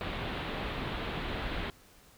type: low-pass noise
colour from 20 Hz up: pink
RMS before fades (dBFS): -36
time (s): 0.01-1.7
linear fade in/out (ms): 0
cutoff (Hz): 3900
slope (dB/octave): 48
effects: pink hiss -59 dBFS RMS until 2.17 s